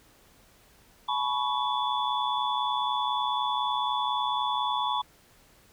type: tone cluster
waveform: sine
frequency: 854 / 984 / 1108 / 3444 Hz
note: G#5 / B5 / C#6 / A7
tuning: +48 / -7 / -1 / -38 cents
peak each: -31 / -29 / -32 / -33 dBFS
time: 1.08-5.02 s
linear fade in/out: 10 ms
effects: pink hiss -59 dBFS RMS until 5.72 s